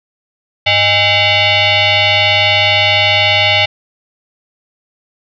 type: tone with frequency modulation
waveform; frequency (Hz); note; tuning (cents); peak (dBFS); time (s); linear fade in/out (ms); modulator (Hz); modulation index
sine; 100; G2; +35; -8; 0.66-3.66; 10; 719; 4.9
effects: none